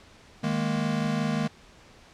square chord, D# suspended fourth, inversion none, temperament equal, 155.56 / 207.7 / 233.1 Hz, D#3 / G#3 / A#3, 0 / 0 / 0 cents, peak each -30 dBFS, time 0.43-1.48 s, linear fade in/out 10 ms, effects pink hiss -53 dBFS RMS until 2.13 s + low-pass 6000 Hz 12 dB/octave

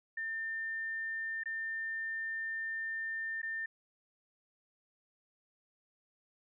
sine tone with dropouts, 1800 Hz, A6, 39 cents sharp, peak -35 dBFS, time 0.17-3.66 s, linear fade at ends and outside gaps 5 ms, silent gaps 1.436-1.457 / 3.418-3.429 s, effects none

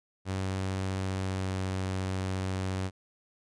sawtooth tone with pitch glide, 95.1 to 94.28 Hz, F#2 to F#2, +48 to +33 cents, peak -26 dBFS, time 0.25-2.91 s, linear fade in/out 50 ms, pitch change -15 cents, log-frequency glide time 0.99-1.63 s, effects resampled to 22050 Hz

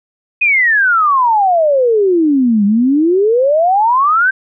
sine exponential two-way sweep, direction down then up, 2529 to 197.6 to 1591 Hz, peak -8 dBFS, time 0.41-4.31 s, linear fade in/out 10 ms, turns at 2.65 s, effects none

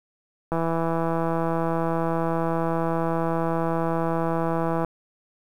click train, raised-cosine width 1 ms, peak -12 dBFS, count 715, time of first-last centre 0.52-4.847 s, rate 165 Hz, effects 8-bit

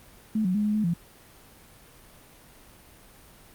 sine tone with pitch steps, 217.2 / 183.4 / 209 / 210.4 / 213.9 / 170.3 Hz, A3 / F#3 / G#3 / G#3 / A3 / F3, -22 / -15 / +11 / +23 / -49 / -43 cents, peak -22 dBFS, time 0.35-0.938 s, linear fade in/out 5 ms, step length 98 ms, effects pink hiss -52 dBFS RMS until 3.54 s + Opus 32 kbps

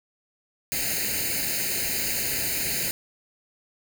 white noise with comb filter, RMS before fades -27 dBFS, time 0.72-2.91 s, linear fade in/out 0 ms, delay 0.44 ms, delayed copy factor +1, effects none

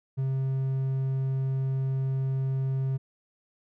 triangle tone, 133.4 Hz, C3, 34 cents sharp, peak -23 dBFS, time 0.17-2.98 s, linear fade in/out 20 ms, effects none

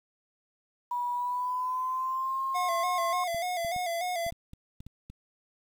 sine tone with pitch glide, 973 to 1067.2 Hz, B5 to C6, -26 to +34 cents, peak -28 dBFS, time 0.91-3.24 s, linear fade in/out 5 ms, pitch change +160 cents, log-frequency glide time 1.14-2.41 s
square tone with vibrato, 700 Hz, F5, 4 cents sharp, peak -30 dBFS, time 2.54-4.31 s, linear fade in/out 20 ms, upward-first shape square, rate 3.4 Hz, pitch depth 59 cents each way
clicks, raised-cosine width 5 ms, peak -32 dBFS, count 9, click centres 3.346 / 3.648 / 3.763 / 4.265 / 4.324 / 4.534 / 4.805 / 4.866 / 5.1 s
effects 9-bit

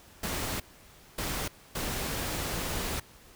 pink noise bursts at uneven times, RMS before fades -33 dBFS, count 3, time 0.23-0.6 / 1.18-1.48 / 1.75-3 s, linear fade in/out 5 ms, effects pink hiss -55 dBFS RMS until 3.35 s

